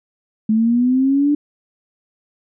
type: linear sweep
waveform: sine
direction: up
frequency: 214.5 to 295.6 Hz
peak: -12 dBFS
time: 0.49-1.35 s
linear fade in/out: 5 ms
effects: none